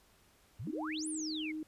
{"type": "exponential two-way sweep", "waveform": "sine", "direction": "up then down", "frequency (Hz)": [88.3, 10350, 2062], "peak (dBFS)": -39, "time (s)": [0.59, 1.52], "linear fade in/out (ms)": 10, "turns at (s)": 1.08}
{"type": "tone", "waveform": "sine", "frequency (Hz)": 311.1, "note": "D#4", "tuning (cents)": 0, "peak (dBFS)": -37, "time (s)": [0.67, 1.63], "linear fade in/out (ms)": 2}
{"effects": ["pink hiss -66 dBFS RMS until 1.67 s", "resampled to 32000 Hz"]}